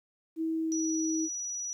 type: tone with pitch glide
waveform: sine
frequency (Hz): 323 to 319.3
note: E4 to D#4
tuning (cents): -35 to +45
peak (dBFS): -28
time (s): 0.36-1.29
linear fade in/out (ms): 50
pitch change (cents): -20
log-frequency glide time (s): 0.53-0.92
type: tone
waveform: sine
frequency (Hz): 5860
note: F#8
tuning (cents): -18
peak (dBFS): -33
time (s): 0.72-1.73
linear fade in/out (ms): 0
effects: 11-bit